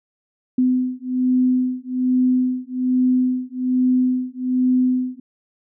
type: beating tone pair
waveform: sine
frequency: 253.1 / 254.3 Hz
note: B3 / C4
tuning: +43 / -49 cents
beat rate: 1.2 Hz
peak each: -19 dBFS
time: 0.58-5.2 s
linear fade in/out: 5 ms
effects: none